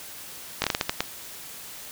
slowing click train, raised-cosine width 0.2 ms, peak -5 dBFS, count 8, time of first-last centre 0.62-1.006 s, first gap 20 ms, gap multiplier 1.33, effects white hiss -41 dBFS RMS until 1.91 s

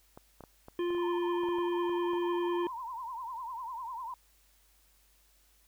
clicks, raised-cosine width 1 ms, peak -33 dBFS, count 11, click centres 0.175 / 0.407 / 0.438 / 0.684 / 0.905 / 0.949 / 1.435 / 1.487 / 1.585 / 1.895 / 2.134 s
harmonic tone, 349.2 Hz, F4, in tune, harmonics 1 / 3 / 5 / 7 / 9, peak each -29 / -42 / -48 / -52 / -49 dBFS, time 0.79-2.67 s, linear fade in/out 2 ms
sine tone with vibrato, 972 Hz, B5, 28 cents flat, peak -37 dBFS, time 0.98-4.14 s, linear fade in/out 2 ms, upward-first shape triangle, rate 10 Hz, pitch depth 170 cents each way
effects added 50 Hz sine -67 dBFS peak until 5.67 s + white hiss -67 dBFS RMS until 5.67 s

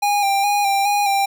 square tone with vibrato, 805 Hz, G5, 46 cents sharp, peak -16 dBFS, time 0.02-1.26 s, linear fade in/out 10 ms, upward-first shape square, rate 2.4 Hz, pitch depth 30 cents each way, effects none

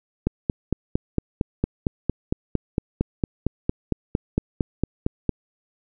click train, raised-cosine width 3 ms, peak -7 dBFS, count 23, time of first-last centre 0.27-5.293 s, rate 4.38 Hz, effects none

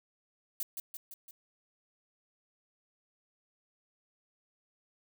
violet noise with echo, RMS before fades -35 dBFS, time 0.6-0.63 s, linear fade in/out 2 ms, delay 170 ms, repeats 4, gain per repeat -4 dB, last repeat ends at 1.31 s, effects none

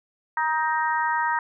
harmonic tone with a mistuned harmonic, 314.5 Hz, D#4, 19 cents sharp, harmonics 3 / 4 / 5 / 6, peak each -23 / -30 / -29 / -29 dBFS, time 0.37-1.39 s, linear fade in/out 2 ms, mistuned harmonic 6, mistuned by -20 cents, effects none

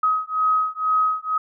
sine beating tone pair, 1265 / 1267.1 Hz, D#6 / D#6, +28 / +31 cents, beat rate 2.1 Hz, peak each -21 dBFS, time 0.03-1.38 s, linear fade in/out 5 ms, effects none

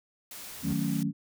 white noise, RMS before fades -43 dBFS, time 0.31-1.03 s, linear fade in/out 2 ms
square tone with exponential growth, 83 Hz, E2, 12 cents sharp, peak -35 dBFS, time 0.49-0.73 s, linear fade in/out 5 ms, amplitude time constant 52 ms
sine chord, D# half-diminished seventh, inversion none, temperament equal, 155.56 / 185 / 220 / 277.2 Hz, D#3 / F#3 / A3 / C#4, 0 / 0 / 0 / 0 cents, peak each -32 dBFS, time 0.62-1.13 s, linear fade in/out 50 ms
effects none

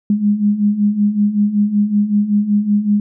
sine beating tone pair, 203.1 / 208.4 Hz, G#3 / G#3, -38 / +6 cents, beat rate 5.3 Hz, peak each -18 / -13 dBFS, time 0.1-3 s, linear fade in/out 2 ms, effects none

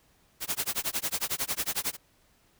white noise with tremolo, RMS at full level -28 dBFS, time 0.4-1.97 s, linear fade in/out 50 ms, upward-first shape sine, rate 11 Hz, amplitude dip 100%, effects pink hiss -65 dBFS RMS until 2.59 s

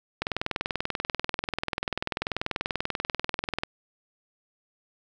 click train, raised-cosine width 0.3 ms, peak -11 dBFS, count 71, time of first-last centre 0.22-3.635 s, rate 20.5 Hz, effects none

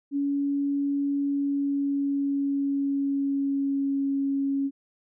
sine tone with pitch glide, 282 to 276 Hz, C#4 to C#4, +30 to -7 cents, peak -23 dBFS, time 0.11-4.71 s, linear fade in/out 50 ms, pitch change -37 cents, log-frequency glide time 1.19-4.08 s, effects none

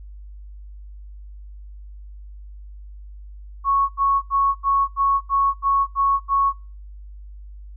sine tone bursts, 1106 Hz, C#6, 4 cents flat, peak -15 dBFS, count 9, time 3.64-6.53 s, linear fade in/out 50 ms, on 250 ms, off 80 ms, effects noise-tail reverb RT60 0.4 s tail -25 dB re dry + added 50 Hz sine -36 dBFS peak until 7.76 s

